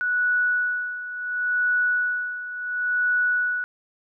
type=tone with tremolo; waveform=sine; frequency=1473 Hz; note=F#6; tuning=8 cents flat; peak=-18 dBFS; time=0.01-3.64 s; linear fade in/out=0 ms; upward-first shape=sine; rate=0.71 Hz; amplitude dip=75%; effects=none